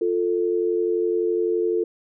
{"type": "tone pair together", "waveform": "sine", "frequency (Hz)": [351.1, 442.9], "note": ["F4", "A4"], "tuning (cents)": [9, 11], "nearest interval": "major third", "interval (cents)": 402, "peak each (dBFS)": -22, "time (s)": [0.01, 1.84], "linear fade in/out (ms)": 5, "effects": []}